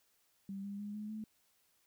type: tone with pitch steps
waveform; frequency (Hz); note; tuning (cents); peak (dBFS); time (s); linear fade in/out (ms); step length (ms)
sine; 196 / 200.9 / 206 / 211.2 / 216.5; G3 / G3 / G#3 / G#3 / A3; 0 / +43 / -14 / +29 / -28; -40; 0.49-1.24; 2; 150
effects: white hiss -74 dBFS RMS until 1.86 s